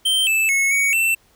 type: tone with pitch steps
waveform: square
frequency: 3128 / 2632 / 2190 / 2239 / 2680 Hz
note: G7 / E7 / C#7 / C#7 / E7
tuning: -4 / -3 / -22 / +17 / +28 cents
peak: -16 dBFS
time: 0.05-1.15 s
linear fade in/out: 10 ms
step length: 220 ms
effects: pink hiss -57 dBFS RMS until 1.35 s